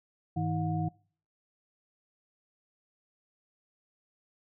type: tone cluster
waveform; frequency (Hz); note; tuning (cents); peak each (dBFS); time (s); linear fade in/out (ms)
sine; 100.5 / 158.6 / 320.4 / 721; G2 / D#3 / E4 / F#5; +44 / +33 / -49 / -45; -35 / -30 / -37 / -36; 0.36-0.89; 10
effects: noise-tail reverb RT60 0.5 s tail -25 dB re dry